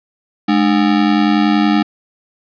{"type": "ring-modulated tone", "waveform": "square", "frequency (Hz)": 255.8, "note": "C4", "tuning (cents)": -39, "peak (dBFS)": -8, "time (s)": [0.48, 1.83], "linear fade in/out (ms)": 10, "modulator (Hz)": 45.3, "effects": ["resampled to 11025 Hz", "7-bit"]}